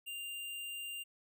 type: tone with sample-and-hold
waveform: sine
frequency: 2794 Hz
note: F7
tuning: in tune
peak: -40 dBFS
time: 0.06-1.04 s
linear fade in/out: 20 ms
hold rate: 11025 Hz
effects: none